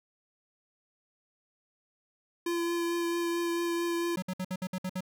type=tone with vibrato; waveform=square; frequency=341.4 Hz; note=F4; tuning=39 cents flat; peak=-29 dBFS; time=2.46-4.16 s; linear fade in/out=5 ms; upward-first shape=triangle; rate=4.5 Hz; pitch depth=14 cents each way
type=tone bursts; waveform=square; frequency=185 Hz; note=F#3; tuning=in tune; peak=-32 dBFS; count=8; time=4.17-5.007 s; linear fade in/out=5 ms; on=53 ms; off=59 ms
effects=none

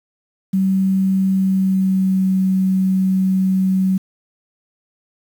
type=tone with pitch glide; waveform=sine; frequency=191.1 to 189.01 Hz; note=G3 to F#3; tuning=-44 to +37 cents; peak=-13 dBFS; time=0.53-3.98 s; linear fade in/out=10 ms; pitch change=-19 cents; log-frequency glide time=1.24-2.35 s; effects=7-bit

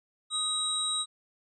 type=tone cluster; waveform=sine; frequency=1249 / 3843 / 8270 Hz; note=D#6 / B7 / C9; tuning=+6 / -48 / -21 cents; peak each=-38 / -29 / -33 dBFS; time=0.3-1.06 s; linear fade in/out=50 ms; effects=none

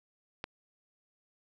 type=click; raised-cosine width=0.3 ms; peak=-20 dBFS; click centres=0.441 s; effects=none

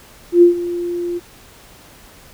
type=tone with ADSR envelope; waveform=sine; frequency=348.4 Hz; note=F4; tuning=4 cents flat; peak=-3 dBFS; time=0.32-1.2 s; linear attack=100 ms; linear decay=120 ms; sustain=-16 dB; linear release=30 ms; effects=pink hiss -44 dBFS RMS until 2.33 s

